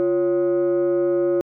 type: tone pair together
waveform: sine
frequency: 349.6 / 555 Hz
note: F4 / C#5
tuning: +2 / +2 cents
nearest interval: minor sixth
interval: 800 cents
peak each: -16 / -20 dBFS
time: 0-1.41 s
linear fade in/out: 0 ms
effects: tanh soft clip ceiling -14 dBFS